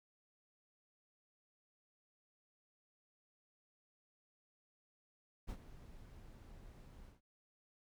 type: noise with ADSR envelope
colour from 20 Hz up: brown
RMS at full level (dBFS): -42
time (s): 5.47-7.21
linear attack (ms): 30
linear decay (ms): 62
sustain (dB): -14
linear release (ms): 140
effects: none